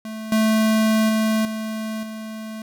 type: tone with level steps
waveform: square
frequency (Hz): 218.9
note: A3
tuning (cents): -9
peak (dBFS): -30 / -16 / -18 / -26 / -31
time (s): 0.05-2.62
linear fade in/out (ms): 2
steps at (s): 0.32 / 1.09 / 1.45 / 2.03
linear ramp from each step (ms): 2
effects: none